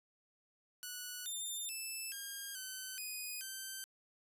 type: tone with pitch steps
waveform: 5% pulse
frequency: 1476 / 3603 / 2635 / 1616 / 1525 / 2483 / 1551 Hz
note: F#6 / A7 / E7 / G#6 / G6 / D#7 / G6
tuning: -5 / +40 / -1 / -48 / -48 / -4 / -19 cents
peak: -32 dBFS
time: 0.83-3.84 s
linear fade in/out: 0 ms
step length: 430 ms
effects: resampled to 32000 Hz